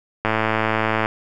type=click train; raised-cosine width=0.5 ms; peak=-4 dBFS; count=90; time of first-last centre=0.25-1.059 s; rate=110 Hz; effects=none